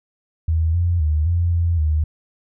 sine tone with pitch steps, 80.8 / 86.8 / 76.7 / 86.2 / 85 / 77.1 Hz, E2 / F2 / D#2 / F2 / F2 / D#2, -34 / -10 / -24 / -22 / -46 / -15 cents, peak -15 dBFS, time 0.48-2.04 s, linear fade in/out 5 ms, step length 260 ms, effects none

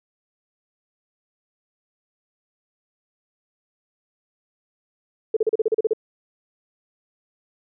sine tone bursts, 440 Hz, A4, in tune, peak -15 dBFS, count 10, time 5.34-5.934 s, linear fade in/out 5 ms, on 27 ms, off 36 ms, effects none

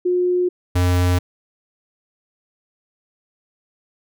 sine / square tone pair in turn, 359.2 / 89.52 Hz, F4 / F2, +49 / +43 cents, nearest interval 2 octaves, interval 2406 cents, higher first, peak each -15 dBFS, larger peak neither, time 0.05-0.49 / 0.75-1.19 s, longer neither, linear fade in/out 10 ms, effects none

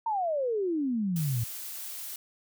sine exponential sweep, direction down, 932.3 to 110 Hz, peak -26 dBFS, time 0.06-1.44 s, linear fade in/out 5 ms
blue noise, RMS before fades -39 dBFS, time 1.16-2.16 s, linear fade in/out 2 ms
effects none

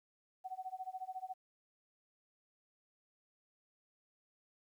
sine tone with tremolo, 750 Hz, F#5, 23 cents sharp, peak -38 dBFS, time 0.44-1.34 s, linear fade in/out 20 ms, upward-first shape sine, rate 14 Hz, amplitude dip 95%, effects 12-bit

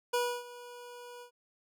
25% pulse tone with ADSR envelope, 486.1 Hz, B4, 28 cents flat, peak -23 dBFS, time 0.13-1.31 s, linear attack 11 ms, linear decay 290 ms, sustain -19 dB, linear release 93 ms, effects none

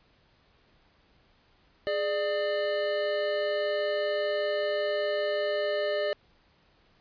square tone pair together, 416.7 / 596.4 Hz, G#4 / D5, +6 / +27 cents, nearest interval tritone, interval 621 cents, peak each -33 / -28 dBFS, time 1.87-6.13 s, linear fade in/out 0 ms, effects pink hiss -64 dBFS RMS until 7 s + resampled to 11025 Hz

